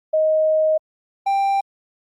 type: tone pair in turn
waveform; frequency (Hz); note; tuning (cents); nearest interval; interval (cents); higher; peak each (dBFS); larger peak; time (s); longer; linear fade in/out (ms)
sine / triangle; 626 / 788.7; D#5 / G5; +10 / +10; major third; 400; second; -14; neither; 0.13-0.78 / 1.26-1.61; first; 10
effects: Opus 48 kbps